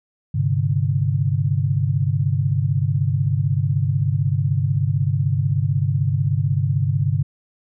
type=chord; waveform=sine; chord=G suspended fourth; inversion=none; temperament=equal with one note detuned; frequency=100.17 / 130.81 / 146.83 Hz; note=G2 / C3 / D3; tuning=+38 / 0 / 0 cents; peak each=-21 dBFS; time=0.34-7.23 s; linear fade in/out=10 ms; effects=none